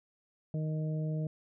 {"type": "harmonic tone", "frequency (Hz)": 155.56, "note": "D#3", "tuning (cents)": 0, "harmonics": [1, 2, 3, 4], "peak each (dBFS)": [-31, -44, -45, -45], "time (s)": [0.54, 1.27], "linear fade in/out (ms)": 2, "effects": []}